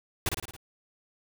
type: noise with echo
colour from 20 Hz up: pink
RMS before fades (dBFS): -27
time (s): 0.26-0.29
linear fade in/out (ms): 2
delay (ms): 55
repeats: 5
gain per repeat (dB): -4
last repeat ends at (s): 0.565
effects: none